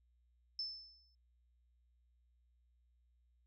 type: tone with exponential decay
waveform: sine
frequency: 5274 Hz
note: E8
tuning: in tune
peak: -36 dBFS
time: 0.59-1.15 s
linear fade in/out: 2 ms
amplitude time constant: 120 ms
effects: added 60 Hz sine -70 dBFS peak until 3.46 s

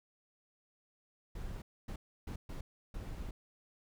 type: noise bursts at uneven times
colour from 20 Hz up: brown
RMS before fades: -42 dBFS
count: 5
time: 1.35-1.62 / 1.88-1.96 / 2.27-2.36 / 2.49-2.61 / 2.94-3.31 s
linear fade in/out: 5 ms
effects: none

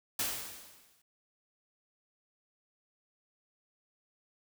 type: noise with exponential decay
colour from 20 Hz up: white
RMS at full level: -31 dBFS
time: 0.19-1.02 s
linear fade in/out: 5 ms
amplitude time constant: 180 ms
effects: none

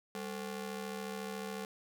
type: ring-modulated tone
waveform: sawtooth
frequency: 320 Hz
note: D#4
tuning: 49 cents sharp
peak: -32 dBFS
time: 0.15-1.65 s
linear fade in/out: 0 ms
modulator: 123 Hz
effects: none

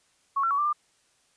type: tone with pitch steps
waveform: sine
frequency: 1106 / 1353 / 1125 / 1180 / 1196 Hz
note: C#6 / E6 / C#6 / D6 / D6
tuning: -4 / +45 / +25 / +8 / +31 cents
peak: -22 dBFS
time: 0.36-0.73 s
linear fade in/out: 10 ms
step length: 74 ms
effects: white hiss -66 dBFS RMS until 1.36 s + resampled to 22050 Hz

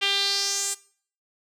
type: tone with band-pass filter sweep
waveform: sawtooth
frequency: 397.3 Hz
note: G4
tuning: 23 cents sharp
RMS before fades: -25 dBFS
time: 0.01-0.75 s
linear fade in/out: 20 ms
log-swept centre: 3000 to 8200 Hz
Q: 3.7
effects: noise-tail reverb RT60 0.5 s tail -20 dB re dry

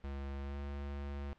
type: tone with pitch glide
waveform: square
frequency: 69.3 to 70.67 Hz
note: C#2 to C#2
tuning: 0 to +34 cents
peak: -40 dBFS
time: 0.04-1.33 s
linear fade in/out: 0 ms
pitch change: +34 cents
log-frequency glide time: 0.42-0.57 s
effects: pink hiss -69 dBFS RMS until 1.38 s + low-pass 3000 Hz 12 dB/octave

